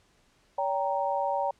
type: chord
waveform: sine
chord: G diminished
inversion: second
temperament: equal with one note detuned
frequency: 568.3 / 784 / 932.3 Hz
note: Db5 / G5 / Bb5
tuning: +43 / 0 / 0 cents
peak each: -30 dBFS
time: 0.58-1.51 s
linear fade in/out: 5 ms
effects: pink hiss -65 dBFS RMS until 1.59 s + low-pass 8000 Hz 12 dB/octave